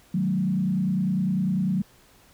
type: tone with frequency modulation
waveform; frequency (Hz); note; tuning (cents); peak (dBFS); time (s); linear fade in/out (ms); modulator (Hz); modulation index
sine; 186.6; F#3; +15; -21; 0.14-1.82; 5; 30; 1
effects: pink hiss -56 dBFS RMS until 2.33 s